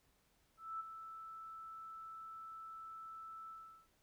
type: tone with ADSR envelope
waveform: sine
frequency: 1318.5 Hz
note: E6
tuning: in tune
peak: -39 dBFS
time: 0.57-3.88 s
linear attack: 230 ms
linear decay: 17 ms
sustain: -9 dB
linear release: 390 ms
effects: pink hiss -75 dBFS RMS until 4.02 s